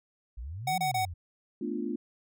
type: exponential two-way sweep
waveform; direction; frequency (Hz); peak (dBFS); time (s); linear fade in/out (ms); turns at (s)
sine; up then down; 51.91 to 183 to 79.7; -36; 0.37-1.14; 10; 0.77
type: tone bursts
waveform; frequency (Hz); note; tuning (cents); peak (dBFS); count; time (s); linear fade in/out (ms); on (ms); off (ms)
square; 748; F#5; +19; -27; 3; 0.67-1.052; 5; 110; 26
type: chord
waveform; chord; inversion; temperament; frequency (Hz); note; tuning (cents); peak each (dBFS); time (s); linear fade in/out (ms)
sine; B half-diminished seventh; third; equal; 220 / 246.9 / 293.7 / 349.2; A3 / B3 / D4 / F4; 0 / 0 / 0 / 0; -36; 1.61-1.96; 5
effects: none